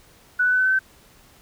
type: tone with pitch steps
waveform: sine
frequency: 1480 / 1492 / 1504.1 / 1516.3 / 1528.7 / 1541.1 Hz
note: F#6 / F#6 / F#6 / F#6 / G6 / G6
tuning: 0 / +14 / +28 / +42 / -44 / -30 cents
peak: -16 dBFS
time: 0.39-0.792 s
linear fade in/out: 10 ms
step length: 67 ms
effects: pink hiss -53 dBFS RMS until 1.41 s